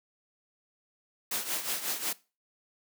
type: noise with tremolo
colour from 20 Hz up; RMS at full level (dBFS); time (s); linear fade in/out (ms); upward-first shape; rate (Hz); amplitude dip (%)
white; -30; 1.31-2.13; 5; triangle; 5.5; 75
effects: noise-tail reverb RT60 0.3 s tail -20 dB re dry + high-pass 200 Hz 12 dB/octave